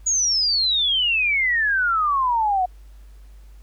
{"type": "exponential sweep", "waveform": "sine", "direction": "down", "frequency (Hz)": [6840, 716], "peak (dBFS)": -17, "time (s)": [0.06, 2.66], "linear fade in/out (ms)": 10, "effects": ["added 50 Hz sine -41 dBFS peak until 3.62 s", "pink hiss -60 dBFS RMS until 3.62 s"]}